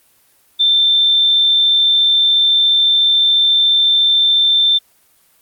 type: tone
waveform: sine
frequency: 3563 Hz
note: A7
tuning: 21 cents sharp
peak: -9 dBFS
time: 0.59-4.79 s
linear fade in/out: 20 ms
effects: white hiss -54 dBFS RMS until 5.41 s + Opus 24 kbps